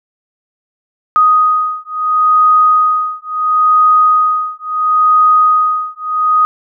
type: beating tone pair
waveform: sine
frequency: 1247 / 1247.73 Hz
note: D#6 / D#6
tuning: +3 / +4 cents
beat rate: 0.73 Hz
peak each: -11 dBFS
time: 1.16-6.45 s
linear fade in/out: 0 ms
effects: none